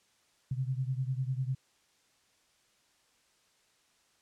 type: beating tone pair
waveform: sine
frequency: 127.6 / 137.6 Hz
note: C3 / C#3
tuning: -43 / -12 cents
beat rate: 10 Hz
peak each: -32 / -35 dBFS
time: 0.51-1.55 s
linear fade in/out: 5 ms
effects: white hiss -69 dBFS RMS until 4.21 s + low-pass 8000 Hz 12 dB/octave